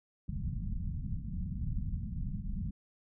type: low-pass noise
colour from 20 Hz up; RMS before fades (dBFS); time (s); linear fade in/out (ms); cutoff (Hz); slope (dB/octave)
pink; -36; 0.28-2.71; 5; 210; 48
effects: none